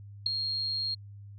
sine tone with ADSR envelope, 4248 Hz, C8, 25 cents sharp, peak -19 dBFS, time 0.26-0.95 s, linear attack 5 ms, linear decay 4 ms, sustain -10 dB, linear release 12 ms, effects added 101 Hz sine -44 dBFS peak until 1.38 s

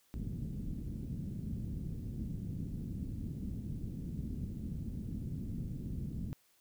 white low-pass noise, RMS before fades -40 dBFS, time 0.14-6.33 s, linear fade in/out 0 ms, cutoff 220 Hz, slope 24 dB/octave, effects white hiss -70 dBFS RMS until 6.6 s

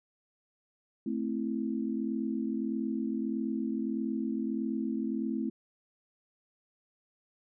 sine chord, A minor, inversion none, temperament equal, 220 / 261.6 / 329.6 Hz, A3 / C4 / E4, 0 / 0 / 0 cents, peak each -33 / -34 / -36 dBFS, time 1.06-5.5 s, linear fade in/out 5 ms, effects none

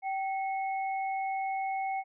sine tone pair together, 773 / 2186 Hz, G5 / C#7, -24 / -25 cents, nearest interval octave + tritone, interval 1799 cents, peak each -30 / -40 dBFS, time 0.02-2.04 s, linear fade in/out 50 ms, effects none

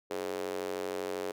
square tone with high-pass filter, 46.38 Hz, F#1, 5 cents sharp, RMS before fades -36 dBFS, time 0.1-1.32 s, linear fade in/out 10 ms, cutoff 430 Hz, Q 3.3, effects none

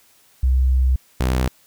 sine / sawtooth tone pair in turn, 64.5 / 63.47 Hz, C2 / B1, -24 / +48 cents, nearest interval unison, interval 28 cents, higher first, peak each -13 dBFS, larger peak neither, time 0.43-0.96 / 1.2-1.48 s, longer first, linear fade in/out 5 ms, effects white hiss -55 dBFS RMS until 1.66 s

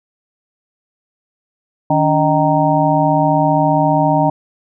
harmonic tone with a mistuned harmonic, 155 Hz, D#3, 6 cents flat, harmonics 1 / 2 / 4 / 5 / 6, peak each -17 / -17 / -17 / -17 / -17 dBFS, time 1.9-4.3 s, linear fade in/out 5 ms, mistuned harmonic 2, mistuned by -140 cents, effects none

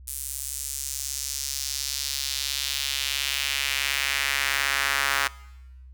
sawtooth tone with high-pass filter sweep, 138.59 Hz, C#3, in tune, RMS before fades -28 dBFS, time 0.07-5.28 s, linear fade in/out 10 ms, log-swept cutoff 9500 to 1400 Hz, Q 1.6, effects noise-tail reverb RT60 1.0 s tail -21 dB re dry + added 64 Hz sine -43 dBFS peak until 5.93 s

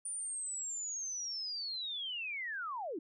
sine linear sweep, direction down, 9400 to 277.1 Hz, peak -37 dBFS, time 0.05-2.99 s, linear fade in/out 5 ms, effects none

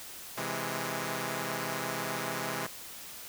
5% pulse chord, C augmented, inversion none, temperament equal, 130.81 / 164.81 / 207.7 Hz, C3 / E3 / G#3, 0 / 0 / 0 cents, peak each -26 dBFS, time 0.37-2.67 s, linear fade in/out 10 ms, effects white hiss -45 dBFS RMS until 3.28 s

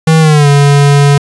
square tone with pitch glide, 160 to 142.54 Hz, D#3 to C#3, +49 to +49 cents, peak -4 dBFS, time 0.07-1.18 s, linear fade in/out 5 ms, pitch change -200 cents, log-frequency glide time 0.2-0.48 s, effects resampled to 24000 Hz + 7-bit

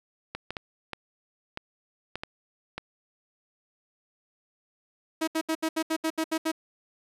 clicks, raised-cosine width 0.3 ms, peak -17 dBFS, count 8, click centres 0.35 / 0.506 / 0.568 / 0.933 / 1.574 / 2.156 / 2.235 / 2.78 s
sawtooth tone bursts, 320 Hz, D#4, 49 cents sharp, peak -21 dBFS, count 10, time 5.21-6.518 s, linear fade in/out 10 ms, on 66 ms, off 72 ms
effects resampled to 32000 Hz + 9-bit

